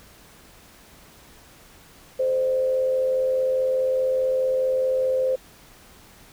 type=tone with frequency modulation; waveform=sine; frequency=519 Hz; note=C5; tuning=14 cents flat; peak=-19 dBFS; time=2.19-5.36 s; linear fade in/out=10 ms; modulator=84.8 Hz; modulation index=0.34; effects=pink hiss -50 dBFS RMS until 6.32 s